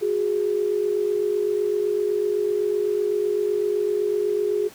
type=tone pair together; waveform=sine; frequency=367.4 / 415.3 Hz; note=F#4 / G#4; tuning=-12 / 0 cents; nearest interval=major second; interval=212 cents; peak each=-25 / -21 dBFS; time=0.01-4.69 s; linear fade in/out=20 ms; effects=pink hiss -46 dBFS RMS until 4.74 s + high-pass 150 Hz 12 dB/octave